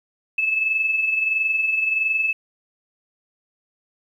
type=tone with amplitude modulation; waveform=sine; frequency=2611 Hz; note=E7; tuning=17 cents flat; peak=-16 dBFS; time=0.38-2.33 s; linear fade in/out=5 ms; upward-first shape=sine; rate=21.5 Hz; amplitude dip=50%; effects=9-bit